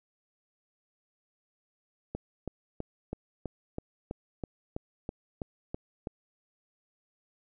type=click train; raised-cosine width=2 ms; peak=-21 dBFS; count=13; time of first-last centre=2.15-6.072 s; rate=3.06 Hz; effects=none